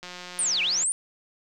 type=click train; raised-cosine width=0.2 ms; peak=-22 dBFS; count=145; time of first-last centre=0.03-0.834 s; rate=179 Hz
type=linear two-way sweep; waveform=sine; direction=down then up; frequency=9490 to 2252 to 9490 Hz; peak=-22 dBFS; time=0.39-0.92 s; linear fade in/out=0 ms; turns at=0.62 s
effects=none